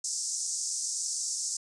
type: band-pass noise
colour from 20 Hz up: pink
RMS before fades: -33 dBFS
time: 0.04-1.57 s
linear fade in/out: 5 ms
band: 5400 to 8700 Hz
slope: 48 dB/octave
effects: resampled to 24000 Hz